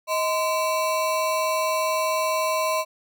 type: ring-modulated tone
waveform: square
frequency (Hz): 830.6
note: G#5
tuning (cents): 0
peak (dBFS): -19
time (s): 0.07-2.85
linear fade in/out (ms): 50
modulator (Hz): 200
effects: none